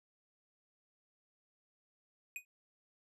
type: tone with exponential decay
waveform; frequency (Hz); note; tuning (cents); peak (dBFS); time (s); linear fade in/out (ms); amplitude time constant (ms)
square; 2489; D#7; 0; -37; 2.36-2.45; 1; 19
effects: resampled to 32000 Hz